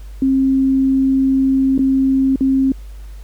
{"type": "tone with dropouts", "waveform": "sine", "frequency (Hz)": 267, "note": "C4", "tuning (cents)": 35, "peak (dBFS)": -11, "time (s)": [0.22, 2.72], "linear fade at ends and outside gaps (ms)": 2, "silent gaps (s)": [[1.779, 1.791], [2.359, 2.408]], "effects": ["added 50 Hz sine -30 dBFS peak until 3.23 s", "pink hiss -50 dBFS RMS until 3.23 s"]}